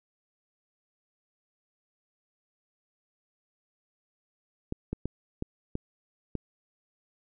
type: clicks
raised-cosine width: 3 ms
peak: -18 dBFS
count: 6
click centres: 4.724 / 4.93 / 5.056 / 5.424 / 5.754 / 6.353 s
effects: none